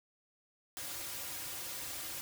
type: noise with comb filter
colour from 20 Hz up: white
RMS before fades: -42 dBFS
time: 0.77-2.21 s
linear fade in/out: 0 ms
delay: 4.6 ms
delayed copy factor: -0.8
effects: none